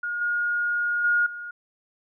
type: tone with level steps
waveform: sine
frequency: 1431 Hz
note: F6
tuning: 42 cents sharp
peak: -26 / -22 / -18 / -33 dBFS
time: 0.03-1.51 s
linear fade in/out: 5 ms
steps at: 0.21 / 1.04 / 1.26 s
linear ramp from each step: 5 ms
effects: none